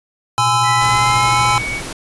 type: tone with tremolo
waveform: triangle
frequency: 120.1 Hz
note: B2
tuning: 48 cents flat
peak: -17 dBFS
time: 0.38-1.62 s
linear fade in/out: 10 ms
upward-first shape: triangle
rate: 13 Hz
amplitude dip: 60%
type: chord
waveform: square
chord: Ab augmented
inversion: none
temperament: equal with one note detuned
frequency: 830.6 / 1020.8 / 1318.5 Hz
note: Ab5 / C6 / E6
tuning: 0 / -43 / 0 cents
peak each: -18 dBFS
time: 0.38-1.58 s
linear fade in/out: 0 ms
type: tone with pitch glide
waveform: sine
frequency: 1975.5 to 2243 Hz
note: B6 to C#7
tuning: 0 to +20 cents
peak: -21 dBFS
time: 0.63-1.82 s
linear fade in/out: 50 ms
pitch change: +220 cents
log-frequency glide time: 0.77-1.47 s
type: noise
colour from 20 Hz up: pink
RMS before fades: -27 dBFS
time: 0.81-1.93 s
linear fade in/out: 5 ms
effects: resampled to 24000 Hz